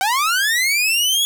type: linear sweep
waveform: sawtooth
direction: up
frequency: 740 to 3390 Hz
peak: -12 dBFS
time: 0.01-1.25 s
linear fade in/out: 0 ms
effects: none